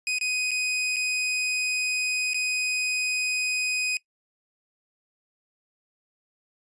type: tone with dropouts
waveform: sawtooth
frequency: 2500 Hz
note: D#7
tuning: 8 cents sharp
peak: -21 dBFS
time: 0.07-3.97 s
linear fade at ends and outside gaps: 1 ms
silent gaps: 0.185-0.211 / 0.509-0.515 / 0.961-0.966 / 2.334-2.344 s
effects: noise-tail reverb RT60 0.1 s tail -20 dB re dry + resampled to 22050 Hz